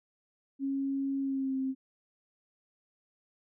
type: tone with pitch glide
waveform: sine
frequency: 273.4 to 264.7 Hz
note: C#4 to C4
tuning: -24 to +20 cents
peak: -29 dBFS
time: 0.59-1.75 s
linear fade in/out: 50 ms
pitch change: -56 cents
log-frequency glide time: 1.2-1.57 s
effects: none